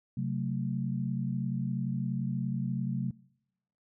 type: chord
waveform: sine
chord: F# diminished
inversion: second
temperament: just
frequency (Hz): 133.2 / 185 / 222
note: C3 / F#3 / A3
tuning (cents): +31 / 0 / +16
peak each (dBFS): -32 / -34 / -36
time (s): 0.17-3.11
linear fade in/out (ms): 5
effects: noise-tail reverb RT60 0.9 s tail -25 dB re dry